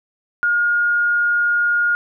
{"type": "tone", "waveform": "sine", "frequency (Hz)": 1426, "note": "F6", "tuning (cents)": 36, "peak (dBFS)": -14, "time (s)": [0.43, 1.95], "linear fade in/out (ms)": 0, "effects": []}